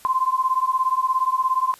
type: beating tone pair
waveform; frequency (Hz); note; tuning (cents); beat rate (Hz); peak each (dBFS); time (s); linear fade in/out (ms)
sine; 1031 / 1048; C6 / C6; -26 / +2; 17; -21; 0.05-1.74; 0
effects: white hiss -49 dBFS RMS until 1.79 s + resampled to 32000 Hz